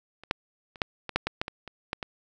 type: clicks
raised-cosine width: 0.3 ms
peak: -29 / -8 / -29 / -9 / -18 / -7 / -11 / -11 / -18 / -24 / -13 / -17 dBFS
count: 12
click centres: 0.236 / 0.311 / 0.758 / 0.818 / 1.093 / 1.16 / 1.27 / 1.415 / 1.481 / 1.677 / 1.931 / 2.028 s
effects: none